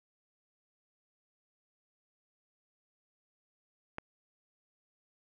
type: click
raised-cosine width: 0.5 ms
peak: -22 dBFS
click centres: 3.984 s
effects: none